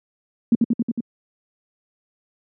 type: tone with echo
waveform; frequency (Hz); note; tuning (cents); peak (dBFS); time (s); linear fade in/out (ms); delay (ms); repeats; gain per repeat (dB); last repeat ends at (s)
sine; 232.2; A#3; -7; -10; 0.52-0.55; 2; 91; 5; -2; 1.005
effects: high-pass 150 Hz 12 dB/octave